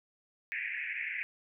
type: band-pass noise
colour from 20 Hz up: white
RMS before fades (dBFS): -37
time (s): 0.52-1.23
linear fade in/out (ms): 0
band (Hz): 1700 to 2500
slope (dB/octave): 96
effects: none